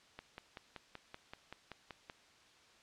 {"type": "click train", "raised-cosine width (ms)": 0.3, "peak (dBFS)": -30, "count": 11, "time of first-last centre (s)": [0.19, 2.098], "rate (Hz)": 5.24, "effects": ["white hiss -64 dBFS RMS until 2.82 s", "low-pass 5000 Hz 12 dB/octave"]}